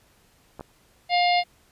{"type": "clicks", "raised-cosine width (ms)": 1, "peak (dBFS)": -23, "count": 2, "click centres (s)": [0.595, 0.609]}
{"type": "harmonic tone", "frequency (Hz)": 707, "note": "F5", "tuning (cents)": 21, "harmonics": [1, 3, 4, 5, 6, 7], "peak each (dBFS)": [-19, -26, -31, -32, -30, -36], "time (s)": [1.09, 1.44], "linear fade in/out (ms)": 50}
{"effects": ["pink hiss -60 dBFS RMS until 1.71 s", "resampled to 32000 Hz"]}